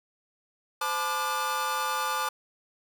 45% pulse tone cluster, 517 / 865 / 1006 / 1188 / 1445 Hz, C5 / A5 / B5 / D6 / F#6, -21 / -30 / +32 / +20 / -41 cents, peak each -39 / -33 / -38 / -30 / -35 dBFS, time 0.81-2.29 s, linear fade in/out 5 ms, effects none

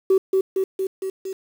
sine tone with echo, 382.1 Hz, G4, 44 cents flat, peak -11 dBFS, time 0.1-0.18 s, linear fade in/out 5 ms, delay 230 ms, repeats 5, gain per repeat -3 dB, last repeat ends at 1.33 s, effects tanh soft clip ceiling -10 dBFS + 7-bit

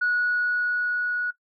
sine tone with level ramp, 1462 Hz, F#6, 21 cents flat, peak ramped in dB -19 to -24 dBFS, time 0.01-1.31 s, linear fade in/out 10 ms, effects noise-tail reverb RT60 0.1 s tail -17 dB re dry + tanh soft clip ceiling -16 dBFS

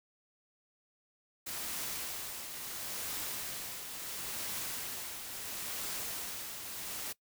white noise with tremolo, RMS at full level -38 dBFS, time 1.46-7.13 s, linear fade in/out 10 ms, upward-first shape triangle, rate 0.73 Hz, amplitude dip 50%, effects noise-tail reverb RT60 0.1 s tail -21 dB re dry

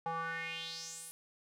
square tone with band-pass filter sweep, 164.81 Hz, E3, in tune, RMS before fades -41 dBFS, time 0.06-1.11 s, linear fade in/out 0 ms, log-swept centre 850 to 11000 Hz, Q 4.4, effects none

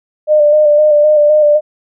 sine tone with vibrato, 600 Hz, D5, 37 cents sharp, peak -5 dBFS, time 0.27-1.61 s, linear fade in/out 50 ms, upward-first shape square, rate 3.9 Hz, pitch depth 25 cents each way, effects none

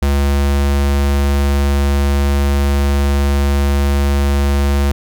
square tone, 70.3 Hz, C#2, 25 cents sharp, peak -12 dBFS, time 0.02-4.92 s, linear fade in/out 5 ms, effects none

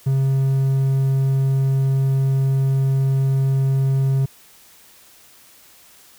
triangle tone, 134.8 Hz, C#3, 48 cents flat, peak -13 dBFS, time 0.06-4.26 s, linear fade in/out 10 ms, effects white hiss -49 dBFS RMS until 6.18 s

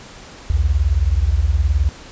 sine beating tone pair, 60.8 / 79.8 Hz, B1 / D#2, -26 / +44 cents, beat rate 19 Hz, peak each -16 dBFS, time 0.5-1.89 s, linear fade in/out 0 ms, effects pink hiss -39 dBFS RMS until 2.11 s + resampled to 16000 Hz

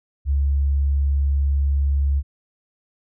sine tone, 69.9 Hz, C#2, 15 cents sharp, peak -16 dBFS, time 0.25-2.23 s, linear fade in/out 50 ms, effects none

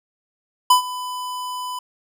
square tone with ADSR envelope, 1000 Hz, B5, 21 cents sharp, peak -9 dBFS, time 0.7-1.79 s, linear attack 6 ms, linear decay 110 ms, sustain -18 dB, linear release 4 ms, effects none

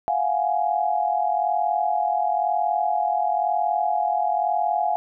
sine tone cluster, 690 / 731 / 834 Hz, F5 / F#5 / G#5, -21 / -21 / +7 cents, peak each -24 dBFS, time 0.08-4.96 s, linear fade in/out 0 ms, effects none

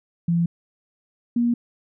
sine tone pair in turn, 169.9 / 237.9 Hz, F3 / A#3, -47 / +35 cents, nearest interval tritone, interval 582 cents, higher second, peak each -17 dBFS, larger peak neither, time 0.28-0.46 / 1.36-1.54 s, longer neither, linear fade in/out 5 ms, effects none

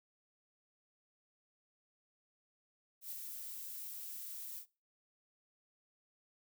violet noise with ADSR envelope, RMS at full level -43 dBFS, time 3.01-4.66 s, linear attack 98 ms, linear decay 28 ms, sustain -3 dB, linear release 81 ms, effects noise-tail reverb RT60 0.3 s tail -20 dB re dry

